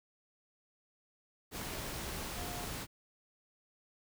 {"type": "tone in noise", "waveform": "sine", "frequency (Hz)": 710, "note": "F5", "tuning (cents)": 28, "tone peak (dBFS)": -46, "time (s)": [2.35, 2.67], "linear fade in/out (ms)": 50, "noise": "pink", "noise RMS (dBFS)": -41, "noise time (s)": [1.51, 2.87], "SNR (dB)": -8, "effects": []}